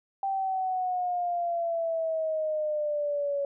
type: exponential sweep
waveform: sine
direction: down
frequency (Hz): 784 to 561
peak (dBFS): -26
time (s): 0.23-3.45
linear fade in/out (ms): 2
effects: none